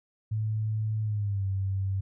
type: tone with pitch glide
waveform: sine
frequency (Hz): 108.5 to 96.66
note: A2 to G2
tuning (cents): -24 to -24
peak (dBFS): -26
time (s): 0.31-2.01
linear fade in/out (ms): 10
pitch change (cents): -200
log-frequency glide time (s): 1.02-1.46
effects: none